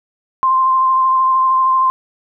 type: tone with vibrato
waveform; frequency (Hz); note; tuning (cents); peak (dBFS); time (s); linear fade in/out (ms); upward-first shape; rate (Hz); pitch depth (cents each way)
sine; 1046.5; C6; 0; -10; 0.43-1.9; 0; sine; 13; 15
effects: none